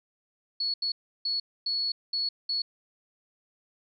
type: tone bursts at uneven times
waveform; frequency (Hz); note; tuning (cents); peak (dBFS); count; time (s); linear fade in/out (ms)
sine; 4386; C#8; -19; -26; 6; 0.6-0.74 / 0.82-0.92 / 1.25-1.4 / 1.66-1.92 / 2.13-2.29 / 2.49-2.62; 5
effects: none